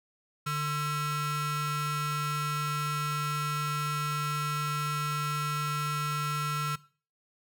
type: ring-modulated tone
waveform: 45% pulse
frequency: 597 Hz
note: D5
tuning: 28 cents sharp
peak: -26 dBFS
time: 0.46-6.76 s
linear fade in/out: 10 ms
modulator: 745 Hz
effects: noise-tail reverb RT60 0.4 s tail -19 dB re dry

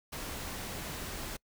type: noise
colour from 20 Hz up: pink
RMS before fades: -40 dBFS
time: 0.12-1.37 s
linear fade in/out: 10 ms
effects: noise-tail reverb RT60 0.1 s tail -25 dB re dry

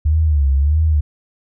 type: tone with vibrato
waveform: sine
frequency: 73.42 Hz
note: D2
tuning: in tune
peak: -11 dBFS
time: 0.05-1.01 s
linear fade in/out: 10 ms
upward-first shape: sine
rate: 1.6 Hz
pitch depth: 140 cents each way
effects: none

